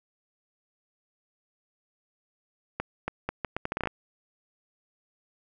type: accelerating click train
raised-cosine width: 0.5 ms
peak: -14 dBFS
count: 12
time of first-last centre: 2.8-3.873 s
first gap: 280 ms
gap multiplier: 0.75
effects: none